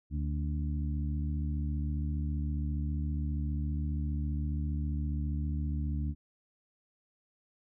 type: harmonic tone with a mistuned harmonic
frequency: 74.9 Hz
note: D2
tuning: 35 cents sharp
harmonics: 1 / 2 / 3 / 4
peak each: -31 / -37 / -41 / -43 dBFS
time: 0.1-6.15 s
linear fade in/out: 50 ms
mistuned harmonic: 4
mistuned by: -48 cents
effects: none